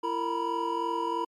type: tone cluster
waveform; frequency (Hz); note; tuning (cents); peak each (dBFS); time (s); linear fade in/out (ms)
triangle; 337.8 / 458.6 / 948 / 991; E4 / A#4 / A#5 / B5; +42 / -28 / +29 / +6; -32 / -33 / -31 / -29; 0.03-1.25; 10
effects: MP3 64 kbps